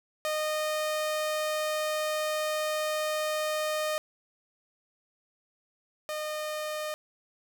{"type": "tone pair in turn", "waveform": "sawtooth", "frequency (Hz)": [615, 611.5], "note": ["D#5", "D#5"], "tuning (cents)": [-20, -30], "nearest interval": "unison", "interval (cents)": 10, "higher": "first", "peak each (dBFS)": [-24, -28], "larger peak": "first", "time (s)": [[0.25, 3.98], [6.09, 6.94]], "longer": "first", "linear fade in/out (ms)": 0, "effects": []}